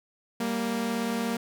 sawtooth tone pair together, 196.01 / 233.1 Hz, G3 / A#3, 0 / 0 cents, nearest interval minor third, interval 300 cents, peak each -29 / -24 dBFS, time 0.4-1.37 s, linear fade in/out 5 ms, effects none

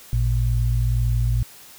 sine tone pair together, 54.6 / 116.54 Hz, A1 / A#2, -13 / 0 cents, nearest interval octave + minor second, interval 1313 cents, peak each -20 dBFS, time 0.13-1.43 s, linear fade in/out 0 ms, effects white hiss -45 dBFS RMS until 1.78 s

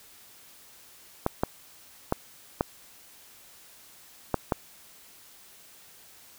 clicks, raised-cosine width 1 ms, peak -9 dBFS, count 6, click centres 1.264 / 1.435 / 2.124 / 2.609 / 4.343 / 4.522 s, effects white hiss -53 dBFS RMS until 6.38 s

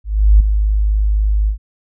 sine tone with ADSR envelope, 51.91 Hz, G#1, in tune, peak -3 dBFS, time 0.04-1.58 s, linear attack 360 ms, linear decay 7 ms, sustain -8 dB, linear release 100 ms, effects none

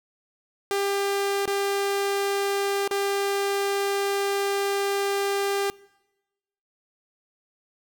sawtooth tone with dropouts, 398.3 Hz, G4, 28 cents sharp, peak -19 dBFS, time 0.71-5.7 s, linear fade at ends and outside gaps 0 ms, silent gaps 1.456-1.477 / 2.876-2.911 s, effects noise-tail reverb RT60 1.0 s tail -23 dB re dry

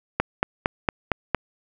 click train, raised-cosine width 0.5 ms, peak -4 dBFS, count 6, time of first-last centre 0.2-1.347 s, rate 4.36 Hz, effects none

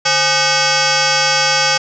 sine tone with frequency modulation, 1900 Hz, A#6, 33 cents sharp, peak -11 dBFS, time 0.05-1.78 s, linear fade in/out 10 ms, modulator 684 Hz, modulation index 6.1, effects none

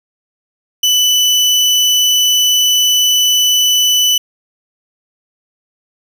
30% pulse tone, 2986 Hz, F#7, 15 cents sharp, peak -6 dBFS, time 0.83-4.18 s, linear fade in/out 5 ms, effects 7-bit

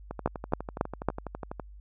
two click trains, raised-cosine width 1 ms, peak -21 / -10 dBFS, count 19 / 4, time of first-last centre 0.11-1.598 / 0.26-1.086 s, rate 12.1 / 3.63 Hz, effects added 50 Hz sine -45 dBFS peak until 1.8 s

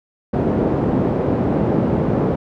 pink band-pass noise, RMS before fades -18 dBFS, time 0.33-2.36 s, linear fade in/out 10 ms, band 140 to 490 Hz, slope 12 dB/octave, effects none

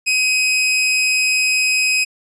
sawtooth tone with amplitude modulation, 2525 Hz, D#7, 25 cents sharp, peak -9 dBFS, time 0.06-2.05 s, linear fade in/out 20 ms, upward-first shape sine, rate 224 Hz, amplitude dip 35%, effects resampled to 22050 Hz

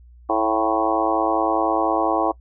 harmonic tone with a mistuned harmonic, 110 Hz, A2, in tune, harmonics 3 / 4 / 5 / 6 / 7 / 8 / 9 / 10, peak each -24 / -28 / -26 / -25 / -23 / -29 / -27 / -27 dBFS, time 0.29-2.32 s, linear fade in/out 10 ms, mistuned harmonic 6, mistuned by +37 cents, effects noise-tail reverb RT60 0.1 s tail -23 dB re dry + added 60 Hz sine -44 dBFS peak until 2.4 s

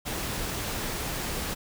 pink noise, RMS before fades -32 dBFS, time 0.05-1.55 s, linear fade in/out 20 ms, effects none

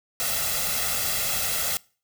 white noise with comb filter, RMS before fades -26 dBFS, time 0.2-1.77 s, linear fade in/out 0 ms, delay 1.5 ms, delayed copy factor +0.7, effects noise-tail reverb RT60 0.4 s tail -24 dB re dry

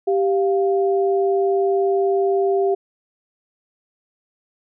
sine tone pair together, 392 / 698.5 Hz, G4 / F5, 0 / 0 cents, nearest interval minor seventh, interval 1000 cents, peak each -16 / -23 dBFS, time 0.07-2.75 s, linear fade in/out 10 ms, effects none

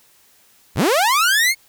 sawtooth linear sweep, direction up, 35.51 to 2217 Hz, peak -10 dBFS, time 0.75-1.55 s, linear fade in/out 50 ms, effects white hiss -54 dBFS RMS until 1.68 s

